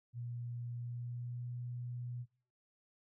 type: tone with pitch glide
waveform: sine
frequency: 120 to 122.03 Hz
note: B2 to B2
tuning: -49 to -20 cents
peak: -40 dBFS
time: 0.13-2.26 s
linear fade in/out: 50 ms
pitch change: +29 cents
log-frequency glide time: 0.77-1.5 s
effects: noise-tail reverb RT60 0.4 s tail -20 dB re dry